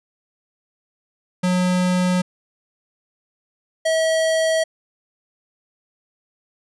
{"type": "tone pair in turn", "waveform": "square", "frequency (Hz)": [181.5, 643.8], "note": ["F#3", "E5"], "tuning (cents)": [-33, -41], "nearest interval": "octave + minor seventh", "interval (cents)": 2192, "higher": "second", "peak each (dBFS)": -17, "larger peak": "neither", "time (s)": [[1.43, 2.22], [3.85, 4.64]], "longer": "neither", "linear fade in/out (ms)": 10, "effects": ["resampled to 24000 Hz"]}